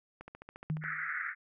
click train, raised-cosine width 0.5 ms, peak -31 dBFS, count 10, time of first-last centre 0.21-0.839 s, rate 14.3 Hz
sine tone with exponential decay, 155.5 Hz, D#3, 1 cent flat, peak -28 dBFS, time 0.7-1.09 s, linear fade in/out 2 ms, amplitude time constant 83 ms
white band-pass noise, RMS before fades -37 dBFS, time 0.81-1.35 s, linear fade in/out 50 ms, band 1300 to 2100 Hz, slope 96 dB/octave
effects none

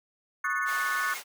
sine chord, D# half-diminished seventh, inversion third, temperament equal, 1108.7 / 1244.5 / 1480 / 1760 Hz, C#6 / D#6 / F#6 / A6, 0 / 0 / 0 / 0 cents, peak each -32 / -35 / -30 / -32 dBFS, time 0.44-1.14 s, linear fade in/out 5 ms
square tone with tremolo, 2156 Hz, C#7, 49 cents flat, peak -38 dBFS, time 0.44-1.19 s, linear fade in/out 5 ms, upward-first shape sine, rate 17 Hz, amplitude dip 95%
pink high-pass noise, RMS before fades -39 dBFS, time 0.65-1.24 s, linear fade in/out 50 ms, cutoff 890 Hz, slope 12 dB/octave
effects none

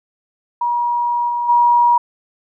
sine tone with level steps, 957 Hz, A#5, 45 cents sharp, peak -15 / -17 / -9 dBFS, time 0.61-1.98 s, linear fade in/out 5 ms, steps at 1.28 / 1.48 s, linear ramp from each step 20 ms, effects none

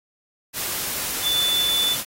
sine tone in noise, 3500 Hz, A7, 10 cents flat, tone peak -19 dBFS, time 1.22-1.97 s, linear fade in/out 50 ms, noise white, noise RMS -27 dBFS, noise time 0.53-2.05 s, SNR +5 dB, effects AAC 48 kbps

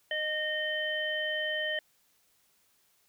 harmonic tone, 615 Hz, D#5, 20 cents flat, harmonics 1 / 3 / 5, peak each -35 / -32 / -35 dBFS, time 0.11-1.79 s, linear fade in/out 2 ms, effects white hiss -69 dBFS RMS until 3.08 s

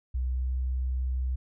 sine tone with pitch glide, 63.1 to 63.83 Hz, B1 to C2, +38 to -42 cents, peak -26 dBFS, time 0.14-1.36 s, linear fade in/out 10 ms, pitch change +20 cents, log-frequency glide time 0.27-0.51 s, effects none

